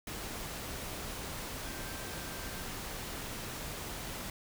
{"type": "tone in noise", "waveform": "sine", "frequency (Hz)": 1568, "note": "G6", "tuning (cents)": 0, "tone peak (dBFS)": -51, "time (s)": [1.66, 2.64], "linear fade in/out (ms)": 2, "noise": "pink", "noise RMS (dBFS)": -41, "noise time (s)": [0.07, 4.3], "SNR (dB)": -13, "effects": []}